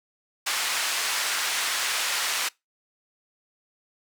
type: band-pass noise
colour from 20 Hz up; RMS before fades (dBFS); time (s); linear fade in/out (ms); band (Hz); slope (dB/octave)
pink; -27; 0.46-2.49; 10; 1300 to 9700; 12
effects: noise-tail reverb RT60 0.2 s tail -24 dB re dry